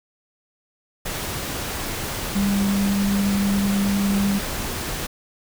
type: tone in noise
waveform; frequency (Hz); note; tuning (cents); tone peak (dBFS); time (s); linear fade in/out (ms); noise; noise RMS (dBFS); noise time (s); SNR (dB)
sine; 199.3; G3; +29; -18; 2.35-4.39; 10; pink; -28; 1.05-5.07; +7
effects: none